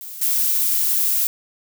violet noise with level steps, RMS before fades -34 / -19 dBFS, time 0.01-1.27 s, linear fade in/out 0 ms, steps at 0.21 s, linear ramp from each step 10 ms, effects none

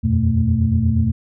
sine tone cluster, 83.3 / 91.6 / 120.4 / 222 Hz, E2 / F#2 / B2 / A3, +19 / -17 / -44 / +16 cents, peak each -19 dBFS, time 0.03-1.12 s, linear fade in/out 20 ms, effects tanh soft clip ceiling -3 dBFS

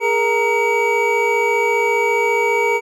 triangle tone cluster, 416 / 470.8 / 929 / 2271 Hz, G#4 / A#4 / A#5 / C#7, +3 / +17 / -6 / +41 cents, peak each -18 dBFS, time 0-2.81 s, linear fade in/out 50 ms, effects none

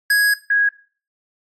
square / sine tone pair in turn, 1661.2 / 1652.1 Hz, G#6 / G#6, 0 / -10 cents, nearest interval unison, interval 10 cents, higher first, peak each -13 dBFS, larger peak neither, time 0.1-0.34 / 0.5-0.69 s, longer first, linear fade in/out 5 ms, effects noise-tail reverb RT60 0.4 s tail -18 dB re dry + AAC 64 kbps

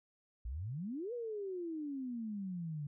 sine exponential two-way sweep, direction up then down, 53.3 to 493.9 to 142 Hz, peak -38 dBFS, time 0.45-2.87 s, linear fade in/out 5 ms, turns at 1.13 s, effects none

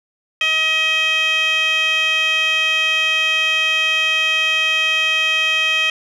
15% pulse tone with band-pass filter, 634 Hz, D#5, 32 cents sharp, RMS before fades -17 dBFS, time 0.41-5.9 s, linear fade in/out 2 ms, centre 2900 Hz, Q 6.5, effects none

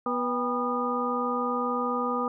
harmonic tone with a mistuned harmonic, 244.8 Hz, B3, 15 cents flat, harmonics 1 / 2 / 3 / 4 / 5, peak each -31 / -31 / -35 / -35 / -29 dBFS, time 0.06-2.28 s, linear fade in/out 2 ms, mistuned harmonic 3, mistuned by +140 cents, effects none

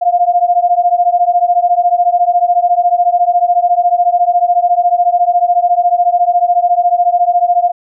sine beating tone pair, 698 / 712 Hz, F5 / F5, -1 / +33 cents, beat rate 14 Hz, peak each -11 dBFS, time 0.01-7.72 s, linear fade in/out 20 ms, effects none

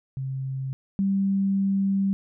sine tone pair in turn, 133.3 / 195.58 Hz, C3 / G3, +33 / -4 cents, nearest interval perfect fifth, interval 663 cents, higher second, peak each -27 / -20 dBFS, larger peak second, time 0.17-0.73 / 0.99-2.13 s, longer second, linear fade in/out 0 ms, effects none

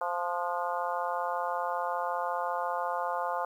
harmonic tone with a mistuned harmonic, 174.61 Hz, F3, in tune, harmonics 3 / 4 / 5 / 6 / 7 / 8, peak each -36 / -35 / -34 / -36 / -38 / -42 dBFS, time 0.01-3.45 s, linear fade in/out 2 ms, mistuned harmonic 8, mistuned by +49 cents, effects 10-bit

